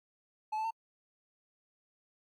triangle tone with pitch steps, 861 / 876 / 903 Hz, A5 / A5 / A5, -38 / -8 / +45 cents, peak -30 dBFS, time 0.52-0.709 s, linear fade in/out 10 ms, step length 63 ms, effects AAC 64 kbps

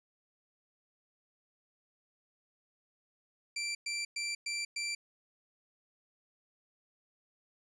20% pulse tone bursts, 2349 Hz, D7, in tune, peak -29 dBFS, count 5, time 3.56-4.95 s, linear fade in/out 5 ms, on 190 ms, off 110 ms, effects resampled to 22050 Hz

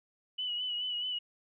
sine tone with vibrato, 2955 Hz, F#7, 3 cents flat, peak -32 dBFS, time 0.38-1.19 s, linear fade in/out 10 ms, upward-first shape sine, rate 4.7 Hz, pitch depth 39 cents each way, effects none

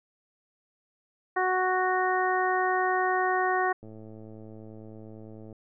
harmonic tone, 370 Hz, F#4, in tune, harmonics 1 / 2 / 3 / 4 / 5, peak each -29 / -27 / -30 / -33 / -31 dBFS, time 1.36-3.73 s, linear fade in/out 10 ms
click train, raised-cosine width 2 ms, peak -33 dBFS, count 186, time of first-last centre 3.83-5.527 s, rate 109 Hz
effects none

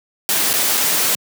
white noise with dropouts, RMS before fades -17 dBFS, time 0.29-1.15 s, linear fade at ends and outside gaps 0 ms, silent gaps 0.531-0.538 / 0.772-0.776 s, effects high-pass 150 Hz 12 dB/octave

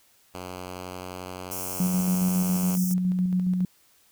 5% pulse tone with pitch glide, 91.1 to 92 Hz, F#2 to F#2, -26 to -9 cents, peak -24 dBFS, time 0.34-2.76 s, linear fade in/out 5 ms, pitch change +17 cents, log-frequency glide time 0.61-1.81 s
white high-pass noise, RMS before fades -34 dBFS, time 1.51-2.94 s, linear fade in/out 5 ms, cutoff 5300 Hz, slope 96 dB/octave
sine tone with tremolo, 182.4 Hz, F#3, 24 cents flat, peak -20 dBFS, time 1.8-3.65 s, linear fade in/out 2 ms, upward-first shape square, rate 7.2 Hz, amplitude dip 30%
effects white hiss -61 dBFS RMS until 4.11 s

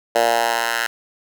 10% pulse tone with high-pass filter sweep, 116.7 Hz, A#2, 2 cents sharp, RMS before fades -19 dBFS, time 0.15-0.87 s, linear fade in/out 5 ms, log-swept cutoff 590 to 1400 Hz, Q 2.2, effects none

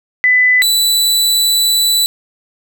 sine / sawtooth tone pair in turn, 2000 / 3969 Hz, B6 / B7, +21 / +8 cents, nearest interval octave, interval 1187 cents, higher second, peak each -7 dBFS, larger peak neither, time 0.24-0.62 / 0.62-2.06 s, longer second, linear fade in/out 0 ms, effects none

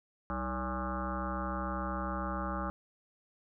sine tone with frequency modulation, 698.5 Hz, F5, in tune, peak -33 dBFS, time 0.3-2.7 s, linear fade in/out 0 ms, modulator 127 Hz, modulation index 5.4, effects none

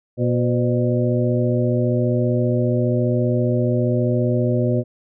harmonic tone with a mistuned harmonic, 121 Hz, B2, 35 cents flat, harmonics 1 / 2 / 3 / 4 / 5, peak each -19 / -22 / -24 / -25 / -26 dBFS, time 0.17-4.84 s, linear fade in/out 50 ms, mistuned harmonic 4, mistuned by +91 cents, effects none

